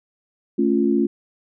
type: chord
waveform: sine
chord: A augmented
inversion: none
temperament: equal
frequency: 220 / 277.2 / 349.2 Hz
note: A3 / C#4 / E#4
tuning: 0 / 0 / 0 cents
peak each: -20 dBFS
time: 0.58-1.07 s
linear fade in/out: 10 ms
effects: none